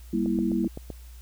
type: chord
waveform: sine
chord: E diminished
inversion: first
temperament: just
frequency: 197.78 / 237.3 / 329.6 Hz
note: G3 / Bb3 / E4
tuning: +16 / +31 / 0 cents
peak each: -27 dBFS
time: 0.13-0.68 s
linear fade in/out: 5 ms
type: click train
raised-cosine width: 2 ms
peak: -22 dBFS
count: 6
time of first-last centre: 0.26-0.903 s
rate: 7.78 Hz
effects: added 60 Hz sine -42 dBFS peak until 1.21 s + white hiss -56 dBFS RMS until 1.21 s